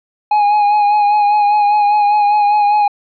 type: tone with vibrato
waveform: triangle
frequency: 830 Hz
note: G#5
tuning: 1 cent flat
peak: -7 dBFS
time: 0.31-2.88 s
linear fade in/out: 5 ms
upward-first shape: sine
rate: 5 Hz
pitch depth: 29 cents each way
effects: resampled to 11025 Hz